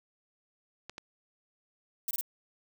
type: clicks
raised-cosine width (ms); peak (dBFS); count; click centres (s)
0.2; -24; 2; 0.896 / 0.981
type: noise bursts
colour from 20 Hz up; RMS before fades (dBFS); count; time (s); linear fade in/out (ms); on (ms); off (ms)
violet; -33; 3; 2.08-2.211; 2; 29; 22
effects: none